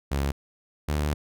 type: tone pair in turn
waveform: sawtooth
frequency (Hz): 69.6 / 74.41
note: C#2 / D2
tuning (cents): +8 / +23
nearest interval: minor second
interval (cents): 115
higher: second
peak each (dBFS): -20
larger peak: neither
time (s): 0.11-0.32 / 0.88-1.14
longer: second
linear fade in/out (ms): 10
effects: none